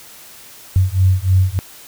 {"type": "beating tone pair", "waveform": "sine", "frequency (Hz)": [92, 95.3], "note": ["F#2", "G2"], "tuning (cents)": [-9, -48], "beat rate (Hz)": 3.3, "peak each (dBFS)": -14, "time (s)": [0.76, 1.59], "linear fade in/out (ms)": 0, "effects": ["white hiss -40 dBFS RMS until 1.87 s"]}